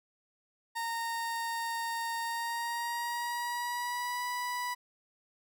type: tone with pitch glide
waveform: 30% pulse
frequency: 923 to 983.5 Hz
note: A#5 to B5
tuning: -17 to -7 cents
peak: -30 dBFS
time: 0.75-4.75 s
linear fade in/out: 20 ms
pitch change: +110 cents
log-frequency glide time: 2.2-4.25 s
effects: none